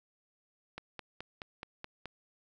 click train, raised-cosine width 0.3 ms, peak -25 dBFS, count 7, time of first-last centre 0.78-2.057 s, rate 4.7 Hz, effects none

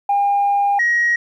sine tone pair in turn, 806 / 1893.3 Hz, G5 / A#6, +48 / +26 cents, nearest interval octave + minor third, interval 1478 cents, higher second, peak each -12 dBFS, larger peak neither, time 0.09-0.79 / 0.79-1.16 s, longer first, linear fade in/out 5 ms, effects tanh soft clip ceiling -10 dBFS + 9-bit

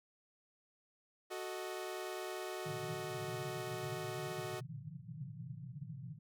sawtooth chord, D# diminished, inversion first, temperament equal, 370 / 440 / 622.3 Hz, F#4 / A4 / D#5, 0 / 0 / 0 cents, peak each -39 / -44 / -43 dBFS, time 1.3-4.61 s, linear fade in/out 20 ms
pink band-pass noise, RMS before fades -47 dBFS, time 2.65-6.19 s, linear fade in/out 10 ms, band 110 to 170 Hz, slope 96 dB/octave
effects none

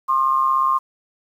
sine tone pair together, 1063.2 / 1200 Hz, C6 / D6, +27 / +37 cents, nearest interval major second, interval 210 cents, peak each -16 / -21 dBFS, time 0.08-0.79 s, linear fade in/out 20 ms, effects 8-bit

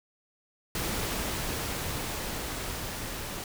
pink noise with level ramp, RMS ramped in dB -31 to -37 dBFS, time 0.75-3.44 s, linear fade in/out 2 ms, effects none

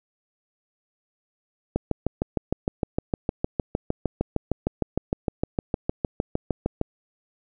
click train, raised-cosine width 2 ms, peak -9 dBFS, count 34, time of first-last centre 1.76-6.814 s, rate 6.53 Hz, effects none

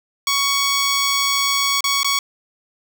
10% pulse tone with dropouts, 1117 Hz, C#6, 13 cents sharp, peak -8 dBFS, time 0.27-2.19 s, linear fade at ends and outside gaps 2 ms, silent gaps 1.807-1.841 / 2.032-2.045 s, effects none

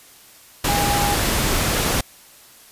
sine tone in noise, 815 Hz, G#5, 33 cents flat, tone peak -21 dBFS, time 0.68-1.15 s, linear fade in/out 5 ms, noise pink, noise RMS -20 dBFS, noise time 0.64-2.01 s, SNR -4 dB, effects white hiss -47 dBFS RMS until 2.71 s + resampled to 32000 Hz

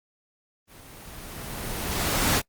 pink noise with level ramp, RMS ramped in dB -49 to -20 dBFS, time 0.67-2.42 s, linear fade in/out 50 ms, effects noise-tail reverb RT60 0.1 s tail -22 dB re dry + Opus 24 kbps

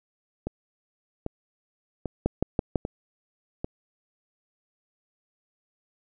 two click trains, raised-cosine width 2 ms, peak -16 / -9 dBFS, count 5 / 4, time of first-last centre 0.47-3.645 / 2.26-2.758 s, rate 1.26 / 6.03 Hz, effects none

